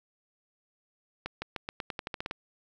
accelerating click train, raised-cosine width 0.3 ms, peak -18 dBFS, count 12, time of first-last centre 1.26-2.311 s, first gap 160 ms, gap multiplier 0.89, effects 9-bit

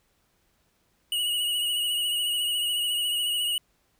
square tone with vibrato, 2905 Hz, F#7, 32 cents flat, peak -25 dBFS, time 1.12-3.58 s, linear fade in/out 2 ms, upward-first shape sine, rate 14 Hz, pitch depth 38 cents each way, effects pink hiss -69 dBFS RMS until 3.99 s

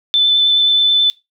sine tone with vibrato, 3520 Hz, A7, in tune, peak -9 dBFS, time 0.14-1.1 s, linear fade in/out 0 ms, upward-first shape sine, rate 9.4 Hz, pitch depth 11 cents each way, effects noise-tail reverb RT60 0.2 s tail -19 dB re dry

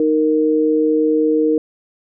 sine tone pair together, 310 / 464.5 Hz, D#4 / A#4, -6 / -6 cents, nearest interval perfect fifth, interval 700 cents, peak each -15 dBFS, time 0-1.58 s, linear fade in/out 2 ms, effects none

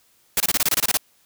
white noise bursts, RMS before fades -19 dBFS, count 11, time 0.37-0.972 s, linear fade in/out 2 ms, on 32 ms, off 25 ms, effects white hiss -60 dBFS RMS until 1.25 s

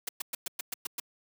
white noise bursts, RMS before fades -34 dBFS, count 8, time 0.07-1 s, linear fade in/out 5 ms, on 20 ms, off 110 ms, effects high-pass 200 Hz 12 dB/octave

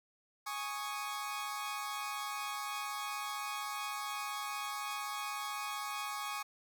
sawtooth chord, Ab suspended fourth, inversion none, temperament equal, 830.6 / 1108.7 / 1244.5 Hz, Ab5 / Db6 / Eb6, 0 / 0 / 0 cents, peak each -39 / -37 / -40 dBFS, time 0.46-6.43 s, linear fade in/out 10 ms, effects none

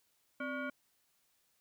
sine tone with frequency modulation, 587.3 Hz, D5, in tune, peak -36 dBFS, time 0.4-0.7 s, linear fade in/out 5 ms, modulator 848 Hz, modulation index 1.6, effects white hiss -75 dBFS RMS until 1.6 s

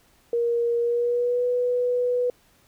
sine tone with pitch glide, 471.2 to 492.3 Hz, A#4 to B4, +19 to -6 cents, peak -20 dBFS, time 0.33-2.3 s, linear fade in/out 2 ms, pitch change +75 cents, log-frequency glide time 0.79-1.45 s, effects pink hiss -60 dBFS RMS until 2.67 s

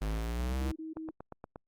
square exponential sweep, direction up, 51.2 to 69.3 Hz, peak -31 dBFS, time 0.01-0.72 s, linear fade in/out 10 ms
sine tone bursts, 318.1 Hz, D#4, 38 cents sharp, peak -38 dBFS, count 3, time 0.61-1.11 s, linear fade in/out 10 ms, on 150 ms, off 25 ms
click train, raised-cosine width 1 ms, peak -29 dBFS, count 6, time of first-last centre 0.97-1.559 s, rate 8.49 Hz
effects Opus 24 kbps

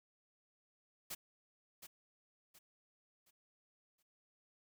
white noise with echo, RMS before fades -44 dBFS, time 1.1-1.15 s, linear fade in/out 10 ms, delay 720 ms, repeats 4, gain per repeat -9 dB, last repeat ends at 4.03 s, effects none

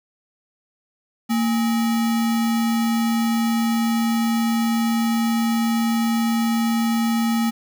sine tone with sample-and-hold, 228.9 Hz, A#3, 31 cents flat, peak -17 dBFS, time 1.29-7.51 s, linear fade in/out 20 ms, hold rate 1050 Hz, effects none

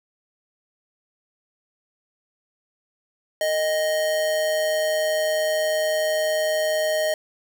square tone with amplitude modulation, 622.3 Hz, D#5, in tune, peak -19 dBFS, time 3.41-7.14 s, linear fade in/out 2 ms, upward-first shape sine, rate 169 Hz, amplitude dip 40%, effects none

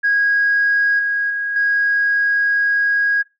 sine tone with level steps, 1645 Hz, G#6, 17 cents flat, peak -12 / -16 / -19 / -13 dBFS, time 0.03-3.23 s, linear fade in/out 20 ms, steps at 0.99 / 1.3 / 1.56 s, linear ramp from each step 2 ms, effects noise-tail reverb RT60 0.2 s tail -17 dB re dry + tanh soft clip ceiling -8 dBFS

